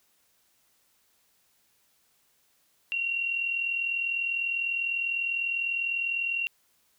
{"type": "tone pair together", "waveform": "sine", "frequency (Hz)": [2744, 2784], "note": ["F7", "F7"], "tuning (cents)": [-31, -6], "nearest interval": "unison", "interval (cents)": 25, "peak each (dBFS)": [-27, -35], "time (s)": [2.92, 6.47], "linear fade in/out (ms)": 0, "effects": ["white hiss -68 dBFS RMS until 6.98 s"]}